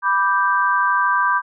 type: chord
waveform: sine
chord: G major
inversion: first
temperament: equal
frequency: 987.8 / 1174.7 / 1568 Hz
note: B5 / D6 / G6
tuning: 0 / 0 / 0 cents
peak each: -19 dBFS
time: 0.02-1.42 s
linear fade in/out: 50 ms
effects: none